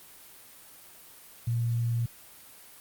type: tone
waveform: sine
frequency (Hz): 117.5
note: A#2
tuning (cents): +14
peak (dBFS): -25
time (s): 1.47-2.06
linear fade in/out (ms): 5
effects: white hiss -51 dBFS RMS until 2.8 s + Opus 32 kbps